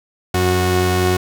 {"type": "tone pair together", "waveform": "sawtooth", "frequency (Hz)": [90.7, 366.2], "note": ["F#2", "F#4"], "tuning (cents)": [-34, -18], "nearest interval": "2 octaves", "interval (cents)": 2416, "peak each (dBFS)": -13, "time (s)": [0.34, 1.17], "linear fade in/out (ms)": 5, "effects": []}